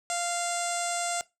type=tone with low-pass filter; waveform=sawtooth; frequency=695 Hz; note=F5; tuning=9 cents flat; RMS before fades=-30 dBFS; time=0.1-1.21 s; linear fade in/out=0 ms; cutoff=7900 Hz; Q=7.6; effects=noise-tail reverb RT60 0.2 s tail -19 dB re dry